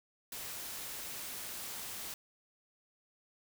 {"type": "noise", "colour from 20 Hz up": "white", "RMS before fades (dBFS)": -43, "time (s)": [0.32, 2.14], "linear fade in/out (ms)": 2, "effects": []}